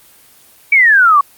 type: exponential sweep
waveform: sine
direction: down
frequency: 2319 to 1105 Hz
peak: -5 dBFS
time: 0.72-1.21 s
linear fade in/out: 5 ms
effects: white hiss -45 dBFS RMS until 1.37 s + Opus 24 kbps